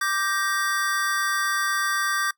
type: chord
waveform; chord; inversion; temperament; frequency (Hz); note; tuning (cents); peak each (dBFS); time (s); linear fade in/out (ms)
square; G minor; second; just; 1176 / 1568 / 1881.6; D6 / G6 / Bb6; +2 / 0 / +16; -27 / -26 / -31; 0.01-2.31; 5
effects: noise-tail reverb RT60 0.1 s tail -20 dB re dry